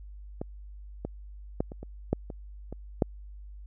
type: clicks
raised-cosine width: 2 ms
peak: -19 / -19 / -13 / -27 / -27 / -11 / -25 / -25 / -9 dBFS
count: 9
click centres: 0.415 / 1.05 / 1.605 / 1.719 / 1.83 / 2.13 / 2.302 / 2.726 / 3.022 s
effects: added 50 Hz sine -42 dBFS peak until 3.66 s